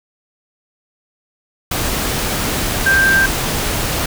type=tone in noise; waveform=sine; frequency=1578 Hz; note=G6; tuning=11 cents sharp; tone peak=-10 dBFS; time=2.86-3.26 s; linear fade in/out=5 ms; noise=pink; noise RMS=-19 dBFS; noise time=1.71-4.06 s; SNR=+6 dB; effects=none